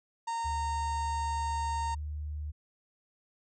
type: harmonic tone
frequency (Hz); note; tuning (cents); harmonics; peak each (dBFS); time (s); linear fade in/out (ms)
922; A#5; -19; 1 / 2 / 3 / 4 / 5 / 6 / 7 / 8 / 9; -31 / -48 / -52 / -54 / -51 / -59 / -52 / -54 / -53; 0.27-1.95; 10
type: tone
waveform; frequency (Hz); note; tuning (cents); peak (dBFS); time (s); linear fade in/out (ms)
sine; 75; D2; +37; -34; 0.44-2.52; 20
effects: none